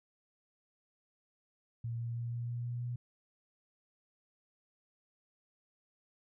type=tone with pitch steps; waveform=sine; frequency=116.54 / 117.35 / 118.17 / 118.99 / 119.82 / 120.65 / 121.49 Hz; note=A#2 / A#2 / A#2 / A#2 / A#2 / B2 / B2; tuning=0 / +12 / +24 / +36 / +48 / -40 / -28 cents; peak=-35 dBFS; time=1.84-2.96 s; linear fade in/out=5 ms; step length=160 ms; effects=none